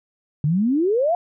sine exponential sweep, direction up, 140 to 726 Hz, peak -16 dBFS, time 0.44-1.15 s, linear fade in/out 2 ms, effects none

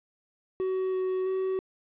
triangle tone with pitch steps, 375.8 / 373.3 / 378.2 Hz, F#4 / F#4 / F#4, +27 / +15 / +38 cents, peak -24 dBFS, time 0.6-1.59 s, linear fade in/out 0 ms, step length 330 ms, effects resampled to 8000 Hz + 10-bit

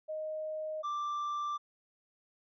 sine / triangle tone pair in turn, 622.3 / 1177.5 Hz, D#5 / D6, 0 / +4 cents, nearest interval major seventh, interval 1104 cents, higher second, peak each -35 / -31 dBFS, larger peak second, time 0.08-0.83 / 0.83-1.58 s, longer neither, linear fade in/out 20 ms, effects resampled to 16000 Hz

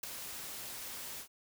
white noise with ADSR envelope, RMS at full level -36 dBFS, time 0.03-1.28 s, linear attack 6 ms, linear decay 6 ms, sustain -8 dB, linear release 88 ms, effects none

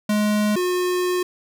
square tone pair in turn, 210 / 360.9 Hz, G#3 / F#4, +19 / -43 cents, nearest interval major sixth, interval 938 cents, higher second, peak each -18 / -20 dBFS, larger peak first, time 0.09-0.56 / 0.56-1.23 s, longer second, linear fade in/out 5 ms, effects none

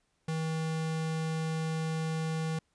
square tone, 160 Hz, D#3, 49 cents sharp, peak -31 dBFS, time 0.28-2.59 s, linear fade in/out 5 ms, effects pink hiss -75 dBFS RMS until 2.74 s + resampled to 22050 Hz

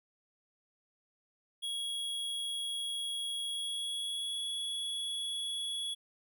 square tone with pitch glide, 3322 to 3368 Hz, G#7 to G#7, 0 to +24 cents, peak -35 dBFS, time 1.62-5.95 s, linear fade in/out 20 ms, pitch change +24 cents, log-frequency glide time 3.46-4.43 s, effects none

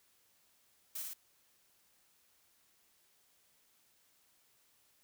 blue noise with echo, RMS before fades -41 dBFS, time 0.95-1.02 s, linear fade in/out 5 ms, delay 58 ms, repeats 2, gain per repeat -2 dB, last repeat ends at 1.136 s, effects white hiss -71 dBFS RMS until 5.03 s

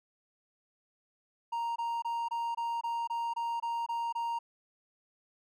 triangle tone bursts, 932.3 Hz, A#5, in tune, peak -29 dBFS, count 11, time 1.52-4.39 s, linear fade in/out 10 ms, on 240 ms, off 23 ms, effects none

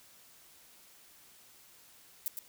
violet noise with echo, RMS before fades -33 dBFS, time 2.26-2.28 s, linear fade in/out 0 ms, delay 110 ms, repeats 1, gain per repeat -6 dB, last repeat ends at 2.39 s, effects white hiss -59 dBFS RMS until 2.48 s

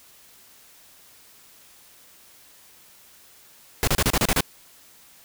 pink noise bursts, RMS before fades -20 dBFS, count 8, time 3.83-4.406 s, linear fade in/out 0 ms, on 44 ms, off 32 ms, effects white hiss -52 dBFS RMS until 5.24 s

